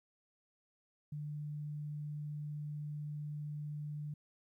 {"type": "tone", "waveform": "sine", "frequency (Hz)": 148.7, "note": "D3", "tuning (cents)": 22, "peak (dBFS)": -39, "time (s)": [1.12, 4.14], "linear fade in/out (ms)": 5, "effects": ["13-bit"]}